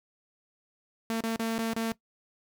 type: tone with dropouts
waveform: sawtooth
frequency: 226.2 Hz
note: A3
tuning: 48 cents sharp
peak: -24 dBFS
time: 1.1-1.92 s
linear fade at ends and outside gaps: 0 ms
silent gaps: 1.207-1.238 / 1.361-1.395 / 1.581-1.589 / 1.734-1.763 s
effects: noise-tail reverb RT60 0.1 s tail -19 dB re dry